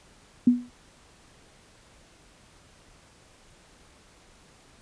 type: tone with exponential decay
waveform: sine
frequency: 244.6 Hz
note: B3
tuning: 16 cents flat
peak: -11 dBFS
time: 0.47-0.7 s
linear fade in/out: 5 ms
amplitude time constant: 48 ms
effects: pink hiss -56 dBFS RMS until 4.81 s + resampled to 22050 Hz